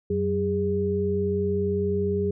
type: tone cluster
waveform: sine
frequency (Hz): 90.5 / 188.1 / 407.9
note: F#2 / F#3 / G#4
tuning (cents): -38 / +29 / -31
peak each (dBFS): -29 / -28 / -24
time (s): 0.1-2.31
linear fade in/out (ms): 5
effects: none